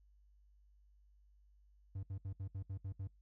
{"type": "tone bursts", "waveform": "triangle", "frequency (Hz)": 96.5, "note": "G2", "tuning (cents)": -27, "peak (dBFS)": -38, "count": 8, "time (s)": [1.95, 3.074], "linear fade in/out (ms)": 5, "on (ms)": 81, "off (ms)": 68, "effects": ["noise-tail reverb RT60 0.2 s tail -24 dB re dry", "added 50 Hz sine -64 dBFS peak until 3.21 s"]}